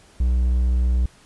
triangle tone, 61.74 Hz, B1, in tune, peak -14 dBFS, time 0.2-1.06 s, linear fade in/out 5 ms, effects pink hiss -52 dBFS RMS until 1.25 s + resampled to 24000 Hz

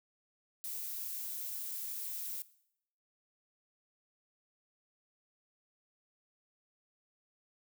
violet noise with amplitude modulation, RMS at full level -39 dBFS, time 0.64-2.42 s, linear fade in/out 0 ms, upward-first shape sine, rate 238 Hz, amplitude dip 35%, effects noise-tail reverb RT60 0.7 s tail -18 dB re dry

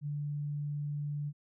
sine tone, 146.3 Hz, D3, 6 cents flat, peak -33 dBFS, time 0.01-1.33 s, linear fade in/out 50 ms, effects none

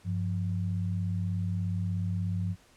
sine tone pair together, 98.1 / 174.8 Hz, G2 / F3, +2 / +2 cents, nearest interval minor seventh, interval 1000 cents, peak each -29 / -33 dBFS, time 0.04-2.56 s, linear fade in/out 50 ms, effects pink hiss -60 dBFS RMS until 2.76 s + low-pass 10000 Hz 12 dB/octave

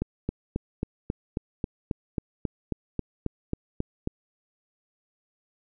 click train, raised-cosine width 3 ms, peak -14 dBFS, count 16, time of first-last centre 0.02-4.074 s, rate 3.7 Hz, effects none

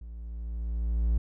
triangle tone with level ramp, 57 Hz, A#1, 38 cents flat, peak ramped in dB -38 to -19 dBFS, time 0.01-1.18 s, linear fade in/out 5 ms, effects none

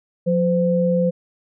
sine tone pair together, 178.46 / 513 Hz, F3 / C5, +38 / -34 cents, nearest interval octave + tritone, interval 1828 cents, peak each -18 dBFS, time 0.26-1.11 s, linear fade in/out 20 ms, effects none

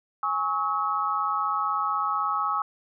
sine chord, C# minor, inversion second, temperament equal with one note detuned, 830.6 / 1108.7 / 1284.7 Hz, G#5 / C#6 / E6, 0 / 0 / -45 cents, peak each -31 / -28 / -26 dBFS, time 0.23-2.62 s, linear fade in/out 2 ms, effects none

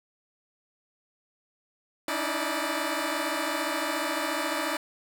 10% pulse tone cluster, 286.7 / 312.5 / 326.8 / 591 Hz, D4 / D#4 / E4 / D5, -42 / +8 / -15 / +11 cents, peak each -25 dBFS, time 2.08-4.77 s, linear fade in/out 2 ms, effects none

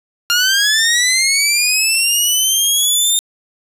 15% pulse linear sweep, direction up, 1396.9 to 3652 Hz, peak -5 dBFS, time 0.3-3.19 s, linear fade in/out 0 ms, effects resampled to 32000 Hz + 7-bit

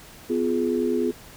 sine chord, F diminished, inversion second, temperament just, 251.4 / 349.2 / 419.1 Hz, Cb4 / F4 / Ab4, +31 / 0 / +16 cents, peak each -25 dBFS, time 0.29-1.12 s, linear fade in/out 20 ms, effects pink hiss -46 dBFS RMS until 1.36 s

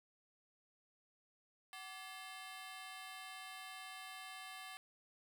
15% pulse ring-modulated tone, 958 Hz, A#5, 47 cents sharp, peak -39 dBFS, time 1.73-4.77 s, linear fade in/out 0 ms, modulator 205 Hz, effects none

